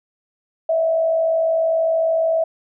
sine tone with frequency modulation, 652 Hz, E5, 19 cents flat, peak -15 dBFS, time 0.69-2.44 s, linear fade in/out 5 ms, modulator 53.3 Hz, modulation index 0.38, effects none

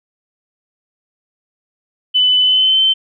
sine tone with pitch glide, 3004 to 3087 Hz, F#7 to G7, +26 to -27 cents, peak -9 dBFS, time 2.14-2.94 s, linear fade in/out 20 ms, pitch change +47 cents, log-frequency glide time 2.4-2.81 s, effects none

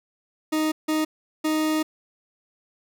40% pulse tone bursts at uneven times, 311.1 Hz, D#4, in tune, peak -20 dBFS, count 3, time 0.52-0.72 / 0.88-1.05 / 1.44-1.83 s, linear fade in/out 10 ms, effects none

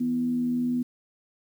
sine tone with frequency modulation, 246.2 Hz, B3, 5 cents flat, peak -23 dBFS, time 0-0.83 s, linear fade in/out 10 ms, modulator 83.2 Hz, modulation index 0.28, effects 9-bit

